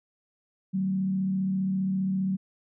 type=tone with frequency modulation; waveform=sine; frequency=190 Hz; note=F#3; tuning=46 cents sharp; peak=-24 dBFS; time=0.73-2.37 s; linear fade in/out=20 ms; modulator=35 Hz; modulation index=0.36; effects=none